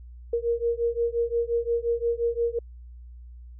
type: beating tone pair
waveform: sine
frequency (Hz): 466.2 / 471.9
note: A#4 / A#4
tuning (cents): 0 / +21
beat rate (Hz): 5.7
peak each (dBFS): -26 / -26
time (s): 0.33-2.59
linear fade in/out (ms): 5
effects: added 60 Hz sine -41 dBFS peak until 3.59 s